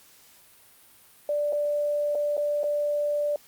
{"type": "tone with dropouts", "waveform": "sine", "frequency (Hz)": 587.3, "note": "D5", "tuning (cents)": 0, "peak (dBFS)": -23, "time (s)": [1.29, 3.36], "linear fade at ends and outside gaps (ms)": 2, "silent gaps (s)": [[1.525, 1.53], [2.15, 2.153], [2.369, 2.377], [2.633, 2.64]], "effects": ["white hiss -55 dBFS RMS until 3.47 s", "Opus 48 kbps"]}